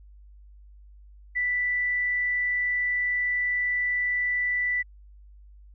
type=tone; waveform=sine; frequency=1975.5 Hz; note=B6; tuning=in tune; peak=-23 dBFS; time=1.35-4.83 s; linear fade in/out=20 ms; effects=added 50 Hz sine -47 dBFS peak until 5.74 s